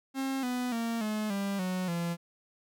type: tone with pitch steps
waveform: 45% pulse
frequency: 268 / 248.6 / 230.6 / 213.9 / 198.47 / 184.11 / 170.79 Hz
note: C4 / B3 / A#3 / A3 / G3 / F#3 / F3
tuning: +42 / +12 / -19 / -49 / +22 / -8 / -38 cents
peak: -30 dBFS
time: 0.14-2.17 s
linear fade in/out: 50 ms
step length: 290 ms
effects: none

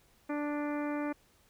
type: harmonic tone with a mistuned harmonic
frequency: 293.7 Hz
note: D4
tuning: in tune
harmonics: 1 / 2 / 3 / 4 / 5 / 6 / 7 / 8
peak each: -33 / -39 / -43 / -45 / -47 / -49 / -50 / -51 dBFS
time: 0.29-1.13 s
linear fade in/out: 10 ms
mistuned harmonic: 8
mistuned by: +21 cents
effects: pink hiss -66 dBFS RMS until 1.49 s

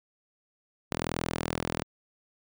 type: tone with high-pass filter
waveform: sawtooth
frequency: 41.2 Hz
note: E1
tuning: in tune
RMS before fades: -33 dBFS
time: 0.91-1.84 s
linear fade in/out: 10 ms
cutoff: 160 Hz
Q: 0.57
effects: none

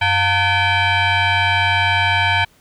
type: tone with frequency modulation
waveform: sine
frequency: 712 Hz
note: F5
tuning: 33 cents sharp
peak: -12 dBFS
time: 0.01-2.45 s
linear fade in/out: 10 ms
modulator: 806 Hz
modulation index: 3
effects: tanh soft clip ceiling -9 dBFS + pink hiss -54 dBFS RMS until 2.6 s

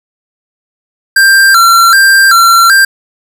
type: tone with vibrato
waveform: square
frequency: 1469 Hz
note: F#6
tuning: 13 cents flat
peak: -3 dBFS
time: 1.16-2.85 s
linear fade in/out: 5 ms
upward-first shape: square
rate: 1.3 Hz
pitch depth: 130 cents each way
effects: none

